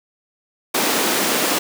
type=high-pass noise; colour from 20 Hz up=pink; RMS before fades=-19 dBFS; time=0.74-1.59 s; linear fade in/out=10 ms; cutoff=230 Hz; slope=24 dB/octave; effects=none